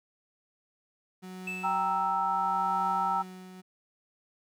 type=tone with tremolo; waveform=35% pulse; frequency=185 Hz; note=F#3; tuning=in tune; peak=-37 dBFS; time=1.22-3.62 s; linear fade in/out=20 ms; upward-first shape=triangle; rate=0.76 Hz; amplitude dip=55%
type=tone with exponential decay; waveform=triangle; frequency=2631 Hz; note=E7; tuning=4 cents flat; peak=-30 dBFS; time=1.47-2.26 s; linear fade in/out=5 ms; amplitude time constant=170 ms
type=chord; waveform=sine; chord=E diminished; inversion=first; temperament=equal; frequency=784 / 932.3 / 1318.5 Hz; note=G5 / Bb5 / E6; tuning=0 / 0 / 0 cents; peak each=-30 dBFS; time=1.63-3.23 s; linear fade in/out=20 ms
effects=none